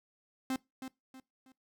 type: tone with echo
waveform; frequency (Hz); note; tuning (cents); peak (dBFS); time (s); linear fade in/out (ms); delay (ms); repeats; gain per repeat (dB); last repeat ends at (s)
45% pulse; 261.6; C4; 0; -31; 0.5-0.56; 2; 320; 3; -9; 1.52
effects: noise-tail reverb RT60 0.2 s tail -21 dB re dry